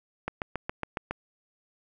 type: click train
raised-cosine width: 0.5 ms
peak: -15 dBFS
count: 7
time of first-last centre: 0.28-1.11 s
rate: 7.23 Hz
effects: none